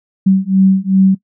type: beating tone pair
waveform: sine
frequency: 190 / 192.6 Hz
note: F#3 / G3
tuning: +46 / -30 cents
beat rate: 2.6 Hz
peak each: -11 dBFS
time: 0.26-1.15 s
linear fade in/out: 10 ms
effects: noise-tail reverb RT60 0.1 s tail -20 dB re dry